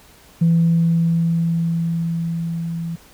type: tone with level ramp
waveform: sine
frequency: 166.8 Hz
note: E3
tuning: 21 cents sharp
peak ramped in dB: -10 to -23 dBFS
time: 0.41-2.96 s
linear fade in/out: 10 ms
effects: tanh soft clip ceiling -8 dBFS + pink hiss -48 dBFS RMS until 3.13 s